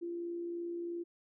sine tone with amplitude modulation, 343.5 Hz, F4, 29 cents flat, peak -35 dBFS, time 0.01-1.04 s, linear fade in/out 20 ms, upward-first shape sine, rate 63 Hz, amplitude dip 30%, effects none

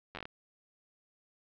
slowing click train, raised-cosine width 0.3 ms, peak -25 dBFS, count 7, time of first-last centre 0.15-0.254 s, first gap 10 ms, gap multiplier 1.22, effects low-pass 4000 Hz 12 dB/octave + 11-bit

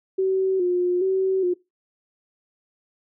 sine tone with vibrato, 368.6 Hz, F#4, 7 cents flat, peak -18 dBFS, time 0.18-1.54 s, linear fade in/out 10 ms, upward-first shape square, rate 1.2 Hz, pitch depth 54 cents each way, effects noise-tail reverb RT60 0.2 s tail -20 dB re dry

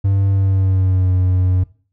triangle tone with pitch glide, 98 to 91.97 Hz, G2 to F#2, 0 to -10 cents, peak -10 dBFS, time 0.04-1.64 s, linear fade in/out 10 ms, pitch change -110 cents, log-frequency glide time 0.29-1.12 s, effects noise-tail reverb RT60 0.4 s tail -19 dB re dry

